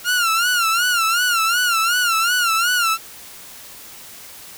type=tone with vibrato; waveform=sawtooth; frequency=1395 Hz; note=F6; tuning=2 cents flat; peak=-12 dBFS; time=0.04-2.98 s; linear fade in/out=50 ms; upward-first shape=sine; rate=2.7 Hz; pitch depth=110 cents each way; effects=white hiss -39 dBFS RMS until 4.57 s